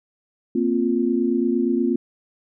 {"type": "chord", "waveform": "sine", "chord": "Bb suspended second", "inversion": "none", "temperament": "equal", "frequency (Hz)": [233.1, 261.6, 349.2], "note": ["Bb3", "C4", "F4"], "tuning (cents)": [0, 0, 0], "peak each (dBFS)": -22, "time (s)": [0.55, 1.96], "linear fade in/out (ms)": 5, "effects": []}